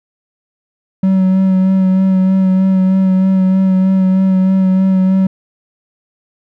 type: tone with vibrato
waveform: triangle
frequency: 188.9 Hz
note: F#3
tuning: 36 cents sharp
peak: -6 dBFS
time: 1.03-5.27 s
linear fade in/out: 5 ms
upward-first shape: sine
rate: 3.2 Hz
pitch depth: 19 cents each way
effects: none